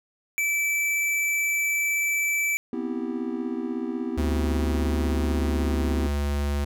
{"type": "tone", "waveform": "square", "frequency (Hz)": 2317, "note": "D7", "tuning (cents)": -24, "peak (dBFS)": -23, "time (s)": [0.38, 2.57], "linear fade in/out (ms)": 0}
{"type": "chord", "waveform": "triangle", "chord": "C major seventh", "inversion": "third", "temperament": "just", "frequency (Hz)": [245.3, 261.6, 327, 392.4], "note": ["B3", "C4", "E4", "G4"], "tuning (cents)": [-12, 0, -14, 2], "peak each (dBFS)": [-29, -31, -30, -33], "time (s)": [2.73, 6.07], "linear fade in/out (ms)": 2}
{"type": "tone with pitch glide", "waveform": "square", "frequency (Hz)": [73.42, 71.83], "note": ["D2", "D2"], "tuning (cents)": [0, -38], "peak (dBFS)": -24, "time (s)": [4.17, 6.65], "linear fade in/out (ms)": 10, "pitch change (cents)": -38, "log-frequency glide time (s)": [4.34, 6.29]}
{"effects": []}